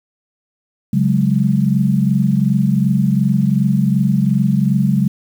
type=chord; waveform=sine; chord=C# suspended fourth; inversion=none; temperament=equal; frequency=138.59 / 185 / 207.7 Hz; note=C#3 / F#3 / G#3; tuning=0 / 0 / 0 cents; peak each=-16 dBFS; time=0.93-5.08 s; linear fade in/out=5 ms; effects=7-bit